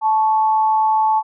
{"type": "tone pair together", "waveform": "sine", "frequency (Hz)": [872.4, 1108.7], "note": ["A5", "C#6"], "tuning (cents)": [-15, 0], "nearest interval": "major third", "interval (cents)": 415, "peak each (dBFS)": [-13, -24], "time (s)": [0.01, 1.23], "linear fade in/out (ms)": 50, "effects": []}